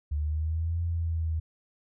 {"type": "linear two-way sweep", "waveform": "sine", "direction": "up then down", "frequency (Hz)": [72.9, 85.2, 79.4], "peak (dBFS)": -26, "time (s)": [0.11, 1.4], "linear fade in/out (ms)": 10, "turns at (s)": 0.82, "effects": []}